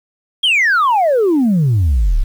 sine exponential sweep, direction down, 3325 to 30.87 Hz, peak -8 dBFS, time 0.43-2.24 s, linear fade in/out 10 ms, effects tanh soft clip ceiling -8 dBFS + 7-bit

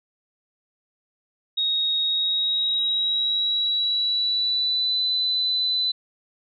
sine tone with pitch glide, 3759 to 4006 Hz, A#7 to B7, +14 to +24 cents, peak -20 dBFS, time 1.57-5.92 s, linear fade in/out 10 ms, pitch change +110 cents, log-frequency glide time 2.01-5.02 s, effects none

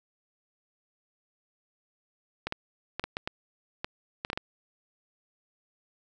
clicks, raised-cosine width 0.3 ms, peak -15 dBFS, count 11, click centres 2.47 / 2.524 / 2.996 / 3.04 / 3.169 / 3.275 / 3.845 / 4.249 / 4.301 / 4.331 / 4.375 s, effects none

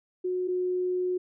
sine tone pair in turn, 365 / 363.7 Hz, F#4 / F#4, -24 / -30 cents, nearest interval unison, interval 6 cents, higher first, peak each -26 / -25 dBFS, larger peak second, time 0.24-0.48 / 0.48-1.18 s, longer second, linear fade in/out 10 ms, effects none

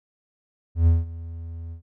triangle tone with ADSR envelope, 83.1 Hz, E2, 15 cents sharp, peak -10 dBFS, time 0.75-1.82 s, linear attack 120 ms, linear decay 180 ms, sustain -20 dB, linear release 100 ms, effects none

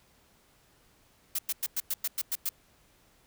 blue noise bursts, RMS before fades -30 dBFS, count 9, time 1.35-2.492 s, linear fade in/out 5 ms, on 38 ms, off 100 ms, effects pink hiss -64 dBFS RMS until 3.26 s

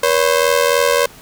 sawtooth ring-modulated tone, 523 Hz, C5, 1 cent flat, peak -5 dBFS, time 0.03-1.06 s, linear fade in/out 5 ms, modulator 41.7 Hz, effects pink hiss -41 dBFS RMS until 1.21 s

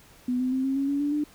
sine tone with pitch steps, 248.8 / 255.2 / 261.8 / 268.5 / 275.4 / 282.5 / 289.8 / 297.2 Hz, B3 / C4 / C4 / C4 / C#4 / C#4 / D4 / D4, +13 / -43 / +1 / +45 / -11 / +33 / -23 / +21 cents, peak -23 dBFS, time 0.28-1.24 s, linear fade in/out 5 ms, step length 120 ms, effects pink hiss -54 dBFS RMS until 1.34 s

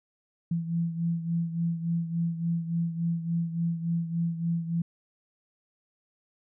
sine beating tone pair, 167.3 / 170.8 Hz, E3 / F3, +26 / -38 cents, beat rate 3.5 Hz, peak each -27 / -33 dBFS, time 0.51-4.82 s, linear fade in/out 5 ms, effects none

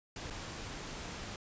pink noise with dropouts, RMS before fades -43 dBFS, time 0.16-1.36 s, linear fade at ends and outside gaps 2 ms, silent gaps 0.301-0.306 s, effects resampled to 16000 Hz

